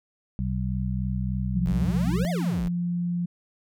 harmonic tone, 63.4 Hz, B1, 46 cents sharp, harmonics 1 / 2 / 3, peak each -29 / -29 / -29 dBFS, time 0.39-2.25 s, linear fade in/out 0 ms
sine tone, 174.61 Hz, F3, in tune, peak -24 dBFS, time 1.55-3.26 s, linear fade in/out 10 ms
square exponential two-way sweep, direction up then down, 36.42 to 740 to 36.42 Hz, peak -31 dBFS, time 1.66-2.68 s, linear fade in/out 0 ms, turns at 2.3 s
effects none

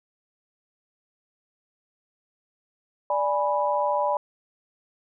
sine chord, G# diminished, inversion second, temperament equal with one note detuned, 587.3 / 830.6 / 984.3 Hz, D5 / G#5 / B5, 0 / 0 / -6 cents, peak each -25 / -27 / -25 dBFS, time 3.1-4.17 s, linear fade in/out 2 ms, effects none

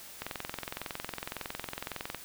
click train, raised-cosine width 0.3 ms, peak -19 dBFS, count 43, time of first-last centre 0.22-2.147 s, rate 21.8 Hz, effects white hiss -48 dBFS RMS until 2.24 s

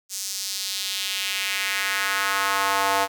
square tone with high-pass filter sweep, 98 Hz, G2, in tune, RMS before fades -25 dBFS, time 0.09-3.08 s, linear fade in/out 50 ms, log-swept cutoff 6400 to 760 Hz, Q 1.8, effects none

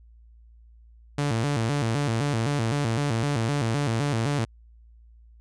sawtooth tone with vibrato, 128 Hz, C3, 38 cents flat, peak -19 dBFS, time 1.18-4.45 s, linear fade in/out 5 ms, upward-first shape square, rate 3.9 Hz, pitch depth 210 cents each way, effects added 57 Hz sine -49 dBFS peak until 5.4 s + resampled to 22050 Hz

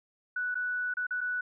sine tone with dropouts, 1480 Hz, F#6, in tune, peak -29 dBFS, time 0.36-1.41 s, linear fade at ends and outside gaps 5 ms, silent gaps 0.545-0.553 / 0.939-0.969 / 1.068-1.107 / 1.208-1.212 s, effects none

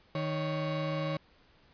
35% pulse tone pair together, 155.56 / 556 Hz, D#3 / C#5, 0 / +5 cents, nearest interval octave + minor seventh, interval 2205 cents, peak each -31 / -33 dBFS, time 0.15-1.17 s, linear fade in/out 2 ms, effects pink hiss -63 dBFS RMS until 1.73 s + resampled to 11025 Hz

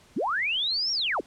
sine linear two-way sweep, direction up then down, 155.6 to 5640 to 179.5 Hz, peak -24 dBFS, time 0.16-1.21 s, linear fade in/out 10 ms, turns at 0.92 s, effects pink hiss -56 dBFS RMS until 1.26 s + low-pass 9000 Hz 12 dB/octave

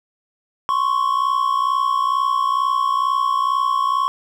triangle tone pair together, 1046.5 / 1108.7 Hz, C6 / C#6, 0 / 0 cents, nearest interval minor second, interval 100 cents, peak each -19 / -16 dBFS, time 0.69-4.08 s, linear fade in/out 0 ms, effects none

